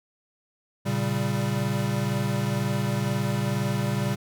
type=chord; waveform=square; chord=G diminished; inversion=first; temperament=equal; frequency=116.54 / 138.59 / 196 Hz; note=Bb2 / Db3 / G3; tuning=0 / 0 / 0 cents; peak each=-29 dBFS; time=0.85-4.16 s; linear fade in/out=20 ms; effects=none